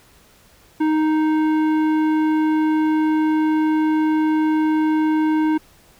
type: tone with tanh clipping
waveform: sine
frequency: 311.1 Hz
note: D#4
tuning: in tune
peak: -17 dBFS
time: 0.8-5.58 s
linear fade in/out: 10 ms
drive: 13 dB
effects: pink hiss -52 dBFS RMS until 5.99 s